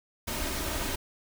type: noise with comb filter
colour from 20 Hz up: pink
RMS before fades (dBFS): -32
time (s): 0.27-0.96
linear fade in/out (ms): 10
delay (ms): 3.2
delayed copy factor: +0.5
effects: none